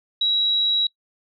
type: tone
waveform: sine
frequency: 3875 Hz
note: B7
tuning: 34 cents flat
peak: -17 dBFS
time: 0.21-0.87 s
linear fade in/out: 5 ms
effects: noise-tail reverb RT60 0.1 s tail -22 dB re dry